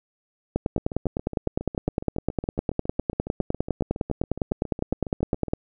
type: two click trains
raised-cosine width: 2 ms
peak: -9 / -19 dBFS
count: 50 / 35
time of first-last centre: 0.56-5.535 / 0.78-5.483 s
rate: 9.85 / 7.23 Hz
effects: none